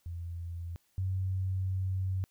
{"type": "tone pair in turn", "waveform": "sine", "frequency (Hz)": [85.4, 94.23], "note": ["F2", "F#2"], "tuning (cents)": [-38, 32], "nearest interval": "major second", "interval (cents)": 170, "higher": "second", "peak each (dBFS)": [-36, -29], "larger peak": "second", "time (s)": [[0.06, 0.76], [0.98, 2.24]], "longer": "second", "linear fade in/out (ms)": 0, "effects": ["white hiss -72 dBFS RMS until 2.3 s"]}